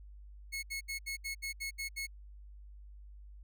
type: tone bursts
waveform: sawtooth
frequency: 2184 Hz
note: C#7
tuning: 26 cents flat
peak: -33 dBFS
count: 9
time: 0.52-2.07 s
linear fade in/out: 20 ms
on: 110 ms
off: 70 ms
effects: added 50 Hz sine -49 dBFS peak until 3.43 s